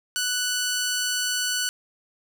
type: tone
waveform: 10% pulse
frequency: 1484 Hz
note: F#6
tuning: 5 cents sharp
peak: -15 dBFS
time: 0.16-1.69 s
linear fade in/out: 0 ms
effects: none